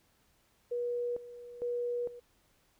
sine tone with tremolo, 482.9 Hz, B4, 39 cents flat, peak -31 dBFS, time 0.71-2.2 s, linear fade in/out 10 ms, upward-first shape square, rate 1.1 Hz, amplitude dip 80%, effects pink hiss -70 dBFS RMS until 2.79 s

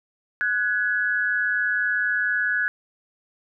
sine tone pair together, 1479 / 1683.1 Hz, F#6 / G#6, -1 / +23 cents, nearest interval major second, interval 224 cents, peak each -23 dBFS, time 0.41-2.68 s, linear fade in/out 0 ms, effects none

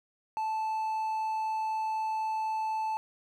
triangle tone, 876 Hz, A5, 8 cents flat, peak -27 dBFS, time 0.37-2.97 s, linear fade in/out 0 ms, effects none

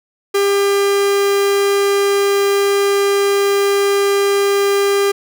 45% pulse tone, 399.9 Hz, G4, 35 cents sharp, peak -12 dBFS, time 0.34-5.12 s, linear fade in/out 10 ms, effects none

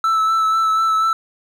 triangle tone with vibrato, 1316 Hz, E6, 3 cents flat, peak -12 dBFS, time 0.04-1.13 s, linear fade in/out 2 ms, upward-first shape sine, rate 4.1 Hz, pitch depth 18 cents each way, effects 9-bit

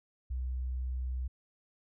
sine tone, 63.3 Hz, B1, 43 cents sharp, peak -32 dBFS, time 0.3-1.28 s, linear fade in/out 10 ms, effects none

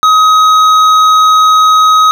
sine tone with hard clipping, 1265 Hz, D#6, 28 cents sharp, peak -5 dBFS, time 0.03-2.11 s, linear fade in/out 0 ms, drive 8 dB, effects none

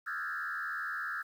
sine tone with frequency modulation, 1511 Hz, F#6, 36 cents sharp, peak -33 dBFS, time 0.06-1.23 s, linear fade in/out 20 ms, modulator 78.5 Hz, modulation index 2.9, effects tanh soft clip ceiling -30 dBFS + 10-bit

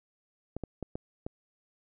clicks, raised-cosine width 2 ms, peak -22 dBFS, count 5, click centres 0.566 / 0.637 / 0.827 / 0.955 / 1.265 s, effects none

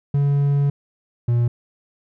triangle tone pair in turn, 141.9 / 119.32 Hz, C#3 / A#2, +41 / +41 cents, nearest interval minor third, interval 300 cents, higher first, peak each -13 dBFS, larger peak neither, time 0.14-0.7 / 1.28-1.48 s, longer first, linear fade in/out 5 ms, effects none

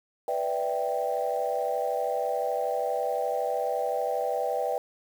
sine chord, E minor seventh, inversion second, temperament equal, 493.9 / 587.3 / 659.3 / 784 Hz, B4 / D5 / E5 / G5, 0 / 0 / 0 / 0 cents, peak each -30 / -31 / -32 / -30 dBFS, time 0.28-4.78 s, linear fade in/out 2 ms, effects tanh soft clip ceiling -16 dBFS + 8-bit

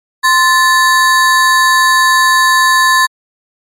square ring-modulated tone, 1396.9 Hz, F6, in tune, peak -4 dBFS, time 0.23-3.07 s, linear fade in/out 20 ms, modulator 355 Hz, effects low-pass 12000 Hz 12 dB/octave + MP3 64 kbps

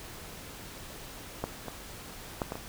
clicks, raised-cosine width 1 ms, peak -16 / -22 / -15 / -20 / -24 dBFS, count 5, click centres 1.44 / 1.683 / 2.418 / 2.521 / 2.555 s, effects pink hiss -45 dBFS RMS until 2.68 s

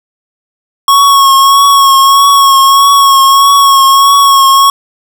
square tone with vibrato, 1101 Hz, C#6, 12 cents flat, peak -3 dBFS, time 0.88-4.7 s, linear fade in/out 2 ms, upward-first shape triangle, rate 1.6 Hz, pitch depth 34 cents each way, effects none

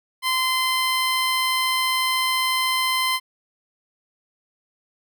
15% pulse tone, 1034 Hz, C6, 21 cents flat, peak -13 dBFS, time 0.22-3.2 s, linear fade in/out 50 ms, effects none

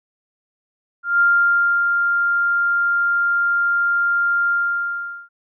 sine tone with ADSR envelope, 1396.9 Hz, F6, in tune, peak -11 dBFS, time 1.03-5.29 s, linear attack 170 ms, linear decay 640 ms, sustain -4 dB, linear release 780 ms, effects none

